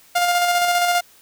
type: tone with tremolo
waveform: sawtooth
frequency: 704 Hz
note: F5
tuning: 14 cents sharp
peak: -11 dBFS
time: 0.15-1.01 s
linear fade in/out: 10 ms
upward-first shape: square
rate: 15 Hz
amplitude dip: 30%
effects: white hiss -51 dBFS RMS until 1.21 s